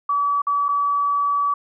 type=tone with dropouts; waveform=sine; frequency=1145 Hz; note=D6; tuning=44 cents flat; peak=-17 dBFS; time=0.09-1.54 s; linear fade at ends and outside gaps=5 ms; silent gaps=0.419-0.468 / 0.684-0.688 s; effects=none